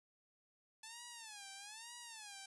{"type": "tone with vibrato", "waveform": "5% pulse", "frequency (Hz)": 867, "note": "A5", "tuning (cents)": -26, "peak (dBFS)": -38, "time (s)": [0.83, 2.46], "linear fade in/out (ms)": 5, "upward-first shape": "sine", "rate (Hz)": 1.1, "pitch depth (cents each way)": 180, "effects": ["resampled to 24000 Hz", "13-bit"]}